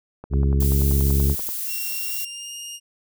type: click train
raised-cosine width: 1 ms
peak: -22 dBFS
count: 14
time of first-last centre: 0.24-1.49 s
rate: 10.4 Hz
type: harmonic tone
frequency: 69 Hz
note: C#2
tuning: 7 cents flat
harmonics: 1 / 2 / 3 / 4 / 5 / 6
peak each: -17 / -23 / -29 / -34 / -34 / -33 dBFS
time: 0.3-1.36 s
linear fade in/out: 50 ms
type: noise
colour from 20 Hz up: violet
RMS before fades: -28 dBFS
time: 0.6-2.25 s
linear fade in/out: 5 ms
type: tone with pitch glide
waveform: 20% pulse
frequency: 2743 to 2833 Hz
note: F7 to F7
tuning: -32 to +24 cents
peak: -27 dBFS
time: 1.66-2.8 s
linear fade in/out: 50 ms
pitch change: +56 cents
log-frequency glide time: 1.94-2.54 s
effects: none